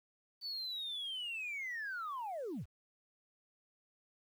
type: linear sweep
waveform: sine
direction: down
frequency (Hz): 4559 to 50.5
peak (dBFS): -37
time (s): 0.41-2.66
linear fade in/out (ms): 50
effects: tanh soft clip ceiling -36 dBFS + 11-bit